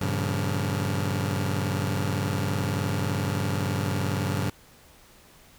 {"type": "chord", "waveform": "sawtooth", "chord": "G half-diminished seventh", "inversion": "none", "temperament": "just", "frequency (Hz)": [98, 117.6, 141.12, 176.4], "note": ["G2", "Bb2", "Db3", "F3"], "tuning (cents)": [0, 16, 31, 18], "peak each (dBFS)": [-24, -29, -26, -29], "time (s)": [0.01, 4.5], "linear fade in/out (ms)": 5, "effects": ["pink hiss -54 dBFS RMS until 5.58 s"]}